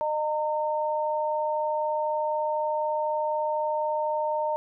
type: tone pair together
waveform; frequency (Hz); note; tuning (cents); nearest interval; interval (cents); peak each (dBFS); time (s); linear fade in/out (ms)
sine; 610 / 914; D#5 / A#5; -34 / -34; perfect fifth; 700; -27; 0.01-4.56; 0
effects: none